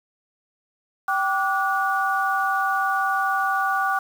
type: tone cluster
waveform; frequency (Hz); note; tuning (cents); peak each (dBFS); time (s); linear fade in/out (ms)
sine; 777 / 1164 / 1457; G5 / D6 / F#6; -16 / -16 / -27; -24; 1.08-3.99; 5
effects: 7-bit